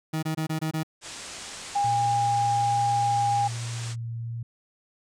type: tone bursts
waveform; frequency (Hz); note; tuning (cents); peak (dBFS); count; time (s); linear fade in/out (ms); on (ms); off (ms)
30% pulse; 157.9; D#3; +26; -23; 6; 0.13-0.833; 10; 98; 23
type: low-pass noise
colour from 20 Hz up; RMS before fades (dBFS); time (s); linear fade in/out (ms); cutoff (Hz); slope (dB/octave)
white; -40; 1.01-3.96; 50; 8800; 48
type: tone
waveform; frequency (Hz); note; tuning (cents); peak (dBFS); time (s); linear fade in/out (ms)
sine; 810; G#5; -43; -21; 1.75-3.48; 10
type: tone with vibrato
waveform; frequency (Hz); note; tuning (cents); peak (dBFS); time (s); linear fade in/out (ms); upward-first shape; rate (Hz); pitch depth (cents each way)
sine; 116.54; A#2; 0; -30; 1.84-4.43; 5; sine; 1.2; 12
effects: none